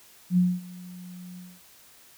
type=tone with ADSR envelope; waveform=sine; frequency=179.8 Hz; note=F#3; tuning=49 cents flat; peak=-16 dBFS; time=0.3-1.61 s; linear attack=73 ms; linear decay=230 ms; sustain=-23 dB; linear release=230 ms; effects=white hiss -54 dBFS RMS until 2.17 s